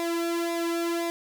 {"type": "tone with flanger", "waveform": "sawtooth", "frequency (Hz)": 338.1, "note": "E4", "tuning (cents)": 44, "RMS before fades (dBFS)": -28, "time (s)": [0, 1.1], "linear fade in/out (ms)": 0, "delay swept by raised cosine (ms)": [0.66, 1.96], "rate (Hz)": 1.9, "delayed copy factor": -0.7, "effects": []}